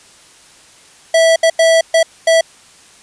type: tone bursts at uneven times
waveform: square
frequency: 655 Hz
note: E5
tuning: 11 cents flat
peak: -8 dBFS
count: 5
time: 1.14-1.36 / 1.43-1.5 / 1.59-1.81 / 1.94-2.03 / 2.27-2.41 s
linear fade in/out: 5 ms
effects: white hiss -44 dBFS RMS until 3.02 s + resampled to 22050 Hz